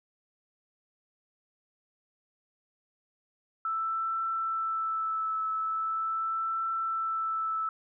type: tone with vibrato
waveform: sine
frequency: 1320 Hz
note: E6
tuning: 2 cents sharp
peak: -28 dBFS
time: 3.65-7.69 s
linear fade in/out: 2 ms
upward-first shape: triangle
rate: 0.41 Hz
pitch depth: 21 cents each way
effects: none